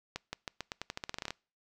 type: accelerating click train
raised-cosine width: 0.2 ms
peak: -19 dBFS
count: 16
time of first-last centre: 0.16-1.306 s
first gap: 170 ms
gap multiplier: 0.87
effects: noise-tail reverb RT60 0.4 s tail -26 dB re dry